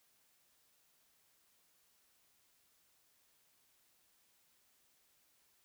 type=silence; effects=white hiss -73 dBFS RMS until 5.64 s